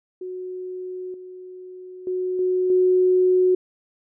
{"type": "tone with level steps", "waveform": "sine", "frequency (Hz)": 367.5, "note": "F#4", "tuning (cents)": -12, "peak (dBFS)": [-29, -36, -22, -18, -14], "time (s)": [0.21, 3.55], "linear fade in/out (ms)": 5, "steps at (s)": [1.14, 2.07, 2.39, 2.7], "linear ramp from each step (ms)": 2, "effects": []}